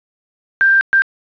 sine tone bursts at uneven times, 1581 Hz, G6, 14 cents sharp, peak -8 dBFS, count 2, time 0.61-0.81 / 0.93-1.02 s, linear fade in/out 0 ms, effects resampled to 11025 Hz + 7-bit

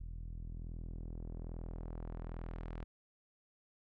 sawtooth tone with low-pass filter sweep, 41.2 Hz, E1, in tune, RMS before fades -44 dBFS, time 0-2.84 s, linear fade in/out 0 ms, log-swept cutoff 110 to 2600 Hz, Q 0.72, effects none

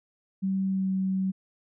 sine tone with pitch glide, 191.9 to 189.92 Hz, G3 to F#3, -37 to +45 cents, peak -24 dBFS, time 0.42-1.32 s, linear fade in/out 20 ms, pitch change -18 cents, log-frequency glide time 0.66-0.91 s, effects none

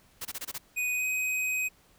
white noise bursts, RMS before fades -36 dBFS, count 6, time 0.21-0.583 s, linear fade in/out 10 ms, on 43 ms, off 23 ms
square tone with pitch glide, 2489 to 2516 Hz, D#7 to D#7, 0 to +19 cents, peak -28 dBFS, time 0.76-1.69 s, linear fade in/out 20 ms, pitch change +19 cents, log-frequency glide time 0.94-1.05 s
effects pink hiss -62 dBFS RMS until 1.98 s

